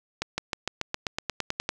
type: accelerating click train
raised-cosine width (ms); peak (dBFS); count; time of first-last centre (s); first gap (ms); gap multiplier
0.2; -10; 13; 0.22-1.691; 160; 0.95
effects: none